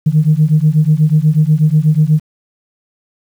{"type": "beating tone pair", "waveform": "sine", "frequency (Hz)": [150, 158.2], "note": ["D3", "D#3"], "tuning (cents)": [37, 29], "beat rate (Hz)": 8.2, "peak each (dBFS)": -10, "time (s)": [0.06, 2.2], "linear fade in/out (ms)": 10, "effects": ["tanh soft clip ceiling -1 dBFS", "7-bit"]}